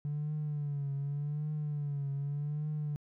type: tone with vibrato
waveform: triangle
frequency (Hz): 145.5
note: D3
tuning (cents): -16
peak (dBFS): -29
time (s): 0.05-2.96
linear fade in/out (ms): 0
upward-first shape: triangle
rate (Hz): 0.85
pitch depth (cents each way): 82
effects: tanh soft clip ceiling -29 dBFS